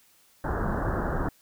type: low-pass noise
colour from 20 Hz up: pink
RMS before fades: -28 dBFS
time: 0.44-1.29 s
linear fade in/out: 5 ms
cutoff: 1700 Hz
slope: 96 dB/octave
effects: white hiss -61 dBFS RMS until 1.41 s